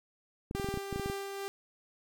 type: clicks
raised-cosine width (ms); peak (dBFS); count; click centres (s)
3; -23; 12; 0.511 / 0.55 / 0.598 / 0.645 / 0.688 / 0.741 / 0.774 / 0.927 / 0.96 / 0.997 / 1.06 / 1.099
type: tone with tremolo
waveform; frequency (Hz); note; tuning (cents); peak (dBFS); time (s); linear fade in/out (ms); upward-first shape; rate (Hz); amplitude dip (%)
sawtooth; 395.2; G4; +14; -31; 0.55-1.48; 0; sine; 2.3; 35
effects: 10-bit